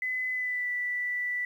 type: tone with pitch glide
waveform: sine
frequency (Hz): 2017 to 1970.9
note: B6 to B6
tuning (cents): +36 to -4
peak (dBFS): -28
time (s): 0.02-1.45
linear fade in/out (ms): 2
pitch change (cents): -40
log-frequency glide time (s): 0.31-0.69
effects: 10-bit